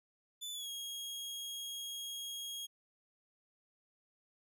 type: tone with pitch glide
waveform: sawtooth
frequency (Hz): 3493 to 3278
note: A7 to G#7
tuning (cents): -13 to -23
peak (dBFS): -38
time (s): 0.41-2.67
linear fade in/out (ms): 20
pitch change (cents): -110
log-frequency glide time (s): 0.53-0.69
effects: none